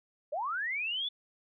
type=linear sweep; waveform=sine; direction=up; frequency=538 to 3520 Hz; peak=-31 dBFS; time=0.32-1.09 s; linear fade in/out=10 ms; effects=none